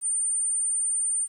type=tone; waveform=sine; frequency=8990 Hz; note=C#9; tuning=23 cents sharp; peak=-23 dBFS; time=0.01-1.28 s; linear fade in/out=50 ms; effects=10-bit